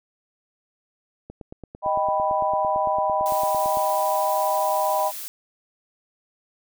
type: click train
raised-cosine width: 2 ms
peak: -24 dBFS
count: 23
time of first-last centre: 1.3-3.772 s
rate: 8.9 Hz
type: chord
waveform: sine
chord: Eb augmented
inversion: none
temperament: equal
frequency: 622.3 / 784 / 987.8 Hz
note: Eb5 / G5 / B5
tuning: 0 / 0 / 0 cents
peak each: -24 dBFS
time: 1.82-5.12 s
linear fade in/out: 50 ms
type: noise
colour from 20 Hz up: blue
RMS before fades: -34 dBFS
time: 3.26-5.28 s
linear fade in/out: 0 ms
effects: none